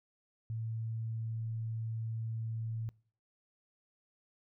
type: tone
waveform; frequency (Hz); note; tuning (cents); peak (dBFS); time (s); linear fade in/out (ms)
sine; 112.6; A2; +40; -35; 0.5-2.89; 0
effects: noise-tail reverb RT60 0.5 s tail -24 dB re dry